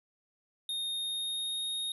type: tone with pitch glide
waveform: square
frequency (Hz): 3693 to 3723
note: A#7 to A#7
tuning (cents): -17 to -3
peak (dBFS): -33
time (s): 0.69-1.92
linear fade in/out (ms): 2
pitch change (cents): +14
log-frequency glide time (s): 0.94-1.65
effects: none